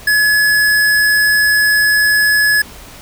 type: tone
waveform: square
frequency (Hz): 1699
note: G#6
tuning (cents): +39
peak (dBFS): -10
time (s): 0.07-2.62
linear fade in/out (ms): 5
effects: added 60 Hz sine -44 dBFS peak until 3.01 s + pink hiss -36 dBFS RMS until 3.01 s